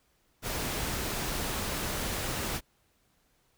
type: noise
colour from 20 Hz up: pink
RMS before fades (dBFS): -33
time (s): 0.42-2.61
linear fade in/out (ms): 50
effects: pink hiss -70 dBFS RMS until 3.57 s